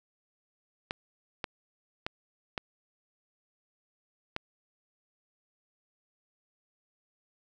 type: clicks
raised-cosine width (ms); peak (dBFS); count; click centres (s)
0.3; -16; 5; 0.909 / 1.442 / 2.065 / 2.578 / 4.364
effects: none